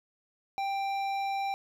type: tone with hard clipping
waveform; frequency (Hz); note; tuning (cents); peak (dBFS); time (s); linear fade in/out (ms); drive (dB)
sine; 787; G5; +7; -31; 0.58-1.54; 0; 11
effects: none